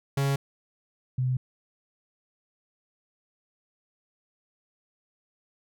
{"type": "tone pair in turn", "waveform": ["45% pulse", "sine"], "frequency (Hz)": [138.59, 127.71], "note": ["C#3", "C3"], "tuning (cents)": [0, -42], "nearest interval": "minor second", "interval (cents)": 142, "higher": "first", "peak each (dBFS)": -23, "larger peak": "neither", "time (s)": [[0.17, 0.36], [1.18, 1.37]], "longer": "neither", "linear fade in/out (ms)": 5, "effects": []}